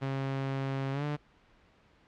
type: tone with pitch glide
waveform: sawtooth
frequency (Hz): 135.4 to 147.65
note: C#3 to D3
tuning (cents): -40 to +10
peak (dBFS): -27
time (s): 0.01-1.17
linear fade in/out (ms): 20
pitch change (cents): +150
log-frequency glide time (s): 0.92-1.04
effects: pink hiss -63 dBFS RMS until 2.07 s + low-pass 3000 Hz 12 dB/octave